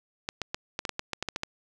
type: clicks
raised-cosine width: 0.2 ms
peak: -13 dBFS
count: 12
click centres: 0.289 / 0.417 / 0.545 / 0.791 / 0.852 / 0.893 / 0.994 / 1.133 / 1.226 / 1.287 / 1.361 / 1.434 s
effects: none